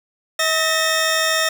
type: tone pair together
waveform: 15% pulse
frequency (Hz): 640 / 1827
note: D#5 / A#6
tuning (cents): +49 / -35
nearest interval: octave + tritone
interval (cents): 1816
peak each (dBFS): -13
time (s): 0.39-1.49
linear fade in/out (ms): 5
effects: none